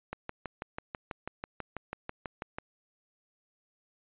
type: click train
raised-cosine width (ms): 0.5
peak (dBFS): -21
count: 16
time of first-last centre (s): 0.13-2.585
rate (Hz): 6.11
effects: resampled to 8000 Hz